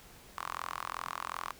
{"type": "tone with high-pass filter", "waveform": "sawtooth", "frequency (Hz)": 42.69, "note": "F1", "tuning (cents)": -39, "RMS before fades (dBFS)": -40, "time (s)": [0.37, 1.52], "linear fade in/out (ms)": 0, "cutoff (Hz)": 1100, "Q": 5.3, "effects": ["pink hiss -55 dBFS RMS until 1.59 s"]}